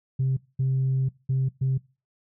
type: tone bursts at uneven times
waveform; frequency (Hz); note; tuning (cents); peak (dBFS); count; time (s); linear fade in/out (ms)
sine; 132.3; C3; +20; -19; 4; 0.19-0.37 / 0.59-1.09 / 1.29-1.49 / 1.61-1.78; 10
effects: noise-tail reverb RT60 0.3 s tail -22 dB re dry + tanh soft clip ceiling -18 dBFS